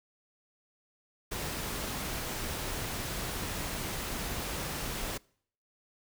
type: noise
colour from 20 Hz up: pink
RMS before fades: -36 dBFS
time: 1.31-5.18 s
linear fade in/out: 10 ms
effects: noise-tail reverb RT60 0.6 s tail -25 dB re dry